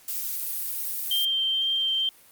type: noise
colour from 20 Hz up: violet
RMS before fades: -30 dBFS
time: 0.08-1.25 s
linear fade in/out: 2 ms
type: tone with vibrato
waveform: sine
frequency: 3152 Hz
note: G7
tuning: 9 cents sharp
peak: -22 dBFS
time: 1.11-2.09 s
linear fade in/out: 2 ms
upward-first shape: sine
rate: 2.1 Hz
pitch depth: 9 cents each way
effects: white hiss -54 dBFS RMS until 2.31 s + Opus 48 kbps